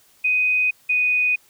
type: tone pair in turn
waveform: sine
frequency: 2500 / 2486 Hz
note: D#7 / D#7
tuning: +8 / -2 cents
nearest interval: unison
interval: 10 cents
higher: first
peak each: -16 dBFS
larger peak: neither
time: 0.24-0.71 / 0.89-1.36 s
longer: neither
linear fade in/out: 10 ms
effects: white hiss -56 dBFS RMS until 1.49 s